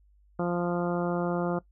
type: harmonic tone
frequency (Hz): 174.61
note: F3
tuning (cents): 0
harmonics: 1 / 2 / 3 / 4 / 5 / 6 / 7 / 8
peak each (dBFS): -29 / -31 / -33 / -36 / -40 / -43 / -40 / -43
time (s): 0.39-1.59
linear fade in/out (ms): 5
effects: noise-tail reverb RT60 0.1 s tail -19 dB re dry + added 50 Hz sine -58 dBFS peak until 1.71 s